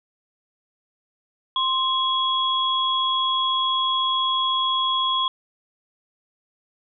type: tone pair together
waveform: sine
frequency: 1050 / 3332 Hz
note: C6 / G#7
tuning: +6 / +5 cents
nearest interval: octave + minor sixth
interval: 1999 cents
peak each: -22 dBFS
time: 1.56-5.28 s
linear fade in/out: 2 ms
effects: none